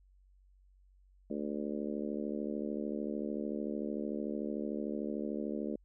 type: harmonic tone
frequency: 73.42 Hz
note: D2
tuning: in tune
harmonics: 3 / 4 / 5 / 6 / 7 / 8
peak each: -38 / -40 / -42 / -44 / -45 / -46 dBFS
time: 1.3-5.76 s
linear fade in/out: 5 ms
effects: added 47 Hz sine -61 dBFS peak until 5.84 s